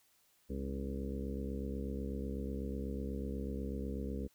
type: harmonic tone with a mistuned harmonic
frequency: 68.1 Hz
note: C#2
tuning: 30 cents flat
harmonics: 1 / 2 / 3 / 4 / 5 / 6 / 7 / 8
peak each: -40 / -49 / -42 / -45 / -52 / -47 / -47 / -56 dBFS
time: 0.49-4.28 s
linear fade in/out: 20 ms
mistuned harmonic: 5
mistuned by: -66 cents
effects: white hiss -71 dBFS RMS until 4.34 s